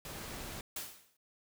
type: noise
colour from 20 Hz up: pink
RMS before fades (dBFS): -44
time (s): 0.05-0.61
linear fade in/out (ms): 2
type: noise with exponential decay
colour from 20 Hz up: white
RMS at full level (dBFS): -37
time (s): 0.76-1.17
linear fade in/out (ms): 5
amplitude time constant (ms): 87
effects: none